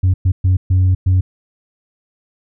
sine tone bursts at uneven times, 92.5 Hz, F#2, in tune, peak -7 dBFS, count 5, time 0.03-0.14 / 0.25-0.32 / 0.44-0.57 / 0.7-0.95 / 1.06-1.21 s, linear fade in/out 10 ms, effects tanh soft clip ceiling -8 dBFS

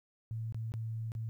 sine tone with dropouts, 112.3 Hz, A2, 36 cents sharp, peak -35 dBFS, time 0.31-1.29 s, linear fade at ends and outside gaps 0 ms, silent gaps 0.524-0.545 / 0.72-0.739 / 1.119-1.151 s, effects 12-bit

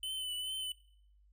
square tone with vibrato, 3022 Hz, F#7, 36 cents sharp, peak -37 dBFS, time 0.03-0.72 s, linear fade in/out 2 ms, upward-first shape triangle, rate 2.4 Hz, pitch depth 39 cents each way, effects noise-tail reverb RT60 0.7 s tail -22 dB re dry + added 50 Hz sine -62 dBFS peak until 1.32 s

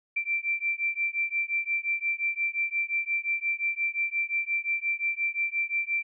sine beating tone pair, 2346 / 2351.7 Hz, D7 / D7, -2 / +2 cents, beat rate 5.7 Hz, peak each -29 dBFS, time 0.16-6.03 s, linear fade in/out 10 ms, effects none

